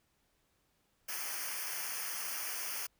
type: noise with comb filter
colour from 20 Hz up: white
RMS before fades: -39 dBFS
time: 1.08-2.87 s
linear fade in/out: 10 ms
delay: 0.26 ms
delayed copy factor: -1
effects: pink hiss -75 dBFS RMS until 2.99 s